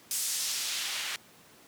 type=noise with band-pass filter sweep; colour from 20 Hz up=white; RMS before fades=-33 dBFS; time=0.11-1.16 s; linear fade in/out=0 ms; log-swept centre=8500 to 2200 Hz; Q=0.97; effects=pink hiss -56 dBFS RMS until 1.67 s + high-pass 150 Hz 12 dB/octave